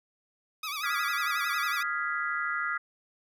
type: tone with vibrato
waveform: 15% pulse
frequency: 1207 Hz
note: D6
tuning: 47 cents sharp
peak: -26 dBFS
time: 0.63-1.83 s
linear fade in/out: 5 ms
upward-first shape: sine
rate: 11 Hz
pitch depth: 120 cents each way
type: chord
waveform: sine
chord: F half-diminished seventh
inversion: third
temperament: equal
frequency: 1244.5 / 1396.9 / 1661.2 / 1975.5 Hz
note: Eb6 / F6 / Ab6 / Cb7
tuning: 0 / 0 / 0 / 0 cents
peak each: -34 / -32 / -35 / -35 dBFS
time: 0.83-2.78 s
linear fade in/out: 10 ms
effects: none